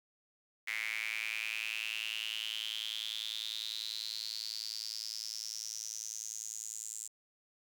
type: tone with high-pass filter sweep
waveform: sawtooth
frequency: 110 Hz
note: A2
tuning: in tune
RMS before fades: -40 dBFS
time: 0.67-7.08 s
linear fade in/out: 10 ms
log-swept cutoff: 2100 to 7500 Hz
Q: 8.1
effects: none